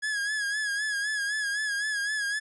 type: tone with vibrato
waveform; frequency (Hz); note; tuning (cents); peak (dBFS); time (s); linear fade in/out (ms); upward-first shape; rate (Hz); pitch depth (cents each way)
45% pulse; 1674; G#6; +13; -27; 0.02-2.4; 20; sine; 3.9; 62
effects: resampled to 24000 Hz